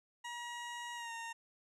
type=tone with pitch glide; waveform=20% pulse; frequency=955 to 920.9 Hz; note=A#5 to A#5; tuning=+42 to -21 cents; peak=-37 dBFS; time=0.24-1.33 s; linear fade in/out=10 ms; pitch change=-63 cents; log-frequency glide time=0.95-1.12 s; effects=resampled to 24000 Hz